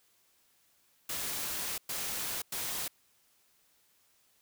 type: noise bursts at uneven times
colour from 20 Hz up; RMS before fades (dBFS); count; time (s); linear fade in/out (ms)
white; -36; 3; 1.09-1.78 / 1.89-2.42 / 2.52-2.88; 5
effects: white hiss -69 dBFS RMS until 4.41 s